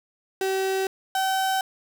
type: tone pair in turn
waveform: 35% pulse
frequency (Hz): 383 / 766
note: G4 / G5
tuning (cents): -40 / -40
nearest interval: octave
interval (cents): 1200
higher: second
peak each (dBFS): -21 / -20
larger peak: second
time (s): 0.41-0.87 / 1.15-1.61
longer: neither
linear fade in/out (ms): 2
effects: none